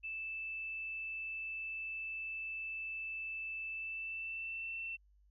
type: tone with pitch glide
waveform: sine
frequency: 2637 to 2685 Hz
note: E7 to E7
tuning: 0 to +31 cents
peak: -39 dBFS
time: 0.03-4.97 s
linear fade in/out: 20 ms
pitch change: +31 cents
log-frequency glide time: 3.71-4.82 s
effects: added 50 Hz sine -64 dBFS peak until 5.3 s